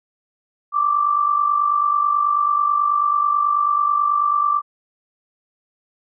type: tone with amplitude modulation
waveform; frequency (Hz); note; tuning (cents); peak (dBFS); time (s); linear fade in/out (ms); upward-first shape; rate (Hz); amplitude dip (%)
sine; 1172; D6; -4; -12; 0.72-4.62; 50; sine; 49.2; 65
effects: none